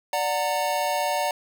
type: chord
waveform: square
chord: D augmented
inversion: none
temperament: just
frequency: 587.3 / 734.2 / 917.7 Hz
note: D5 / F#5 / A#5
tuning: 0 / -14 / -27 cents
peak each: -28 dBFS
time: 0.13-1.31 s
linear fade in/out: 2 ms
effects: none